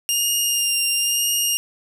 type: tone with vibrato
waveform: 15% pulse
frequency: 2814 Hz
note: F7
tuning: 12 cents sharp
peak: -11 dBFS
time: 0.09-1.57 s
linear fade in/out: 0 ms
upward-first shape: sine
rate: 1 Hz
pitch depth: 18 cents each way
effects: 8-bit